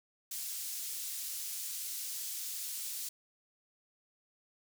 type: high-pass noise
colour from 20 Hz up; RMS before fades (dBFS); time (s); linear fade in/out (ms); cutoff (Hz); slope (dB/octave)
pink; -40; 0.31-3.09; 5; 6000; 12
effects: none